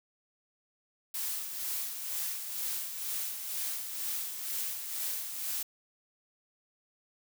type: noise with tremolo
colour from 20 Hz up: blue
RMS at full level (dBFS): -34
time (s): 1.14-5.63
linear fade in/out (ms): 5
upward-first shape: sine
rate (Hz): 2.1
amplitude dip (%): 50
effects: none